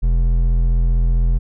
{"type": "tone with hard clipping", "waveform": "triangle", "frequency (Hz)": 42.24, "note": "E1", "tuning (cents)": 43, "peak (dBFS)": -14, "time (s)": [0.02, 1.39], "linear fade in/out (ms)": 20, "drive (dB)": 11, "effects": []}